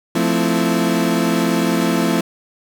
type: chord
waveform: 35% pulse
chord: F major seventh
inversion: none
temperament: equal with one note detuned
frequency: 174.61 / 220 / 258.8 / 329.6 Hz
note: F3 / A3 / C4 / E4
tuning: 0 / 0 / -19 / 0 cents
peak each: -19 dBFS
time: 0.15-2.21 s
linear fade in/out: 5 ms
effects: none